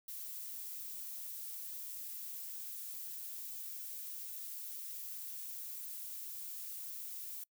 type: noise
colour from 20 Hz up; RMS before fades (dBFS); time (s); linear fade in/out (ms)
violet; -45; 0.08-7.44; 5
effects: noise-tail reverb RT60 0.1 s tail -25 dB re dry